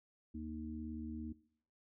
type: harmonic tone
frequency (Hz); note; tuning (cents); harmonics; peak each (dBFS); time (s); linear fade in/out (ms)
77.78; D#2; 0; 1 / 3 / 4; -47 / -44 / -48; 0.34-1.33; 10
effects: noise-tail reverb RT60 0.6 s tail -19 dB re dry